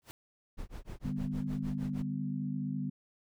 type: noise with exponential growth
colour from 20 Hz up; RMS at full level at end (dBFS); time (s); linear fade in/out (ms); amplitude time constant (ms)
pink; -43; 0.02-0.11; 0; 19
type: noise with tremolo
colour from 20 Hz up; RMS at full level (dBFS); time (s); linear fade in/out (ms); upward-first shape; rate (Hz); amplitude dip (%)
brown; -40; 0.57-2.03; 20; sine; 6.5; 100
type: chord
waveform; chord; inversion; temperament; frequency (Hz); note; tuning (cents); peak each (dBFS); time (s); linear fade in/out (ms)
sine; G major; second; equal with one note detuned; 146.83 / 196 / 250.5; D3 / G3 / B3; 0 / 0 / +25; -37; 1.04-2.9; 10
effects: none